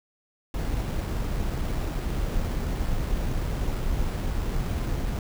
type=noise with sample-and-hold; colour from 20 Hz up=brown; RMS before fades=-27 dBFS; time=0.54-5.19 s; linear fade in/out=2 ms; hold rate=6300 Hz; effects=none